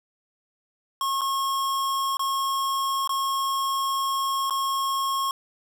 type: tone with dropouts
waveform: square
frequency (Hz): 1086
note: C#6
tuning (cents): -36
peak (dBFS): -24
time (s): 1.01-5.31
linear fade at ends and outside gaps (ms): 1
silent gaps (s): 1.21-1.216 / 2.17-2.194 / 3.075-3.093 / 4.498-4.507
effects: none